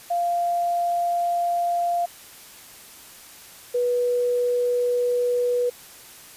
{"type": "tone pair in turn", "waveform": "sine", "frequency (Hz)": [695, 488.7], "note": ["F5", "B4"], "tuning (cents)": [-9, -18], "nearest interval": "tritone", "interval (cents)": 609, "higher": "first", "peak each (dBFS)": [-20, -19], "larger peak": "second", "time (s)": [[0.1, 2.06], [3.74, 5.7]], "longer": "neither", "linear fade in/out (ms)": 10, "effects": ["white hiss -45 dBFS RMS until 6.36 s", "resampled to 32000 Hz"]}